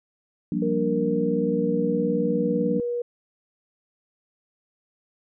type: chord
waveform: sine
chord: G minor seventh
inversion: third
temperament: just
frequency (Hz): 176.4 / 196 / 235.2 / 294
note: F3 / G3 / Bb3 / D4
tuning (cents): +18 / 0 / +16 / +2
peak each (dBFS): -28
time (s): 0.52-2.8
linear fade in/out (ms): 2
type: tone with pitch glide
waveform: sine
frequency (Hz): 466.4 to 480.6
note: A#4 to B4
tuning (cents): +1 to -47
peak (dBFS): -24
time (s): 0.62-3.02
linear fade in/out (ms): 5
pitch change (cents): +52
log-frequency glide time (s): 1.1-2.71
effects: none